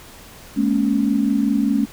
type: tone cluster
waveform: sine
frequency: 213 / 238.1 / 278.1 Hz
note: G#3 / A#3 / C#4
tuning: +44 / +37 / +6 cents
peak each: -19 / -22 / -19 dBFS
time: 0.56-1.86 s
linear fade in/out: 20 ms
effects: pink hiss -42 dBFS RMS until 1.92 s